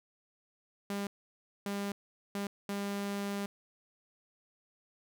sawtooth tone bursts at uneven times, 200.8 Hz, G3, 42 cents sharp, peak -30 dBFS, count 4, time 0.9-1.07 / 1.66-1.92 / 2.35-2.47 / 2.69-3.46 s, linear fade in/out 2 ms, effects none

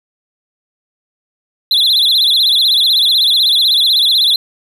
triangle tone with vibrato, 3729 Hz, A#7, in tune, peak -7 dBFS, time 1.71-4.36 s, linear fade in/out 2 ms, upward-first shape sine, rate 16 Hz, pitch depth 190 cents each way, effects none

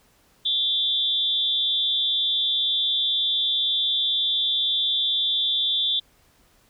sine tone with amplitude modulation, 3518 Hz, A7, 1 cent flat, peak -16 dBFS, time 0.45-6 s, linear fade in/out 10 ms, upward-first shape sine, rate 299 Hz, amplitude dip 90%, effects pink hiss -60 dBFS RMS until 6.69 s

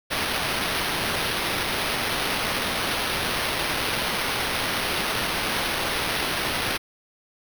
violet noise with sample-and-hold, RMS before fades -26 dBFS, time 0.1-6.78 s, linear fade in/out 20 ms, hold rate 7350 Hz, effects none

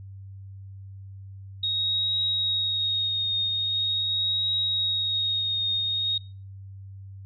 sine tone with vibrato, 3753 Hz, A#7, 11 cents sharp, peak -23 dBFS, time 1.63-6.18 s, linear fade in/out 5 ms, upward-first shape triangle, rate 0.43 Hz, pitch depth 25 cents each way, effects noise-tail reverb RT60 0.4 s tail -22 dB re dry + added 97 Hz sine -39 dBFS peak until 7.25 s

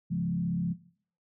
sine tone with frequency modulation, 173 Hz, F3, 16 cents flat, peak -27 dBFS, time 0.1-0.74 s, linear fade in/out 20 ms, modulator 35.6 Hz, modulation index 0.95, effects noise-tail reverb RT60 0.5 s tail -17 dB re dry

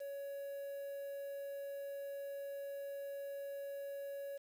triangle tone with quantisation, 559 Hz, C#5, 14 cents sharp, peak -40 dBFS, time 0-4.38 s, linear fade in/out 10 ms, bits 10, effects none

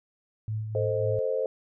sine tone with tremolo, 108.5 Hz, A2, 24 cents flat, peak -27 dBFS, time 0.48-1.19 s, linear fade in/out 0 ms, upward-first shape sine, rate 3.7 Hz, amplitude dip 45%
sine chord, A diminished, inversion none, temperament equal, 440 / 523.3 / 622.3 Hz, A4 / C5 / Eb5, 0 / 0 / 0 cents, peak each -30 / -27 / -33 dBFS, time 0.75-1.46 s, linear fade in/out 2 ms
effects none

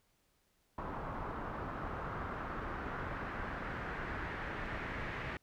pink noise with low-pass filter sweep, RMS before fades -41 dBFS, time 0.78-5.37 s, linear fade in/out 2 ms, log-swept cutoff 1100 to 2000 Hz, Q 2.2, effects pink hiss -75 dBFS RMS until 5.42 s

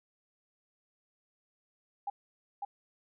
sine tone with echo, 808 Hz, G#5, 48 cents flat, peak -32 dBFS, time 2.07-2.1 s, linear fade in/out 5 ms, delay 550 ms, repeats 1, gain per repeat -2 dB, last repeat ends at 2.65 s, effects none

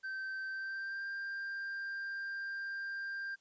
triangle tone with pitch glide, 1551 to 1589.1 Hz, G6 to G6, -19 to +23 cents, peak -36 dBFS, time 0.03-3.36 s, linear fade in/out 20 ms, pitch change +42 cents, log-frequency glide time 0.48-1.06 s, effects white hiss -73 dBFS RMS until 3.4 s + resampled to 16000 Hz

